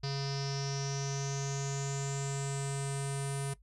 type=tone with low-pass filter sweep; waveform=square; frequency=138.59 Hz; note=C#3; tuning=in tune; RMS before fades=-35 dBFS; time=0.03-3.54 s; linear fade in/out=10 ms; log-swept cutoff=4900 to 9600 Hz; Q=8.7; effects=noise-tail reverb RT60 0.1 s tail -18 dB re dry + added 50 Hz sine -58 dBFS peak until 3.62 s